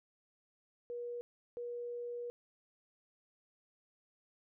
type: tone bursts at uneven times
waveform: sine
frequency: 480.3 Hz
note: B4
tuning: 48 cents flat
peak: -39 dBFS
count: 2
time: 0.9-1.21 / 1.57-2.3 s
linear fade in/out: 0 ms
effects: none